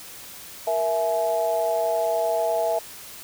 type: tone with amplitude modulation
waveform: sine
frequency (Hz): 659.3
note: E5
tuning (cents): 0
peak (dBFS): -16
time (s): 0.67-2.79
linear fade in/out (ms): 5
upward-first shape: sine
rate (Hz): 189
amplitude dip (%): 95
effects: white hiss -41 dBFS RMS until 3.23 s